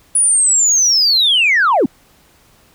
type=linear sweep; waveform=sine; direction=down; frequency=9880 to 198.8 Hz; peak=-8 dBFS; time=0.15-1.86 s; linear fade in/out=5 ms; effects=tanh soft clip ceiling -6 dBFS + pink hiss -51 dBFS RMS until 2.74 s